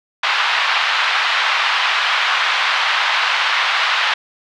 pink band-pass noise, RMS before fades -17 dBFS, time 0.23-4.14 s, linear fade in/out 5 ms, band 950 to 3800 Hz, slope 24 dB/octave, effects none

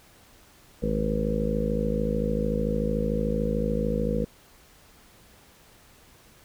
harmonic tone with a mistuned harmonic, 53.5 Hz, A1, 48 cents flat, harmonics 1 / 2 / 3 / 4 / 5 / 6 / 7 / 8 / 9 / 10, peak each -30 / -40 / -31 / -29 / -36 / -40 / -40 / -37 / -29 / -36 dBFS, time 0.82-4.25 s, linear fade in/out 10 ms, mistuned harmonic 10, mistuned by -30 cents, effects pink hiss -55 dBFS RMS until 6.44 s

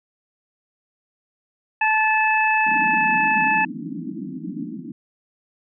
harmonic tone, 870 Hz, A5, 20 cents flat, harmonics 1 / 2 / 3, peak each -19 / -21 / -21 dBFS, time 1.81-3.65 s, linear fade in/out 5 ms
white band-pass noise, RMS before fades -31 dBFS, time 2.66-4.92 s, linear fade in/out 5 ms, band 160 to 320 Hz, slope 96 dB/octave
effects none

